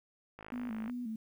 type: click train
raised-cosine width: 0.5 ms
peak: -32 dBFS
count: 28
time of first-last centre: 0.39-0.898 s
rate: 53.2 Hz
type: tone with vibrato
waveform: sine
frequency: 233.1 Hz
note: A#3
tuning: in tune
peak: -36 dBFS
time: 0.52-1.16 s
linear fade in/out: 5 ms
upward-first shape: square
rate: 2.8 Hz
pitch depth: 91 cents each way
effects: 11-bit